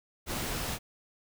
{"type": "noise", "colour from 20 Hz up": "pink", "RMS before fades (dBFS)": -34, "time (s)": [0.26, 0.79], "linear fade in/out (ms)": 50, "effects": []}